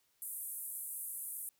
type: band-pass noise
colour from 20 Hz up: pink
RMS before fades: -43 dBFS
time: 0.22-1.49 s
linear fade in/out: 0 ms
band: 9200 to 14000 Hz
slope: 48 dB/octave
effects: white hiss -75 dBFS RMS until 1.59 s